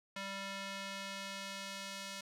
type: tone with band-pass filter sweep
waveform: square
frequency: 196 Hz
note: G3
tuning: in tune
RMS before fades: -44 dBFS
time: 0.16-2.21 s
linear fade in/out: 5 ms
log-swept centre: 2500 to 4700 Hz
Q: 0.71
effects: none